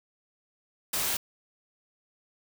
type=noise; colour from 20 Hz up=white; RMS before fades=-29 dBFS; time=0.93-1.17 s; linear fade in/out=5 ms; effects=none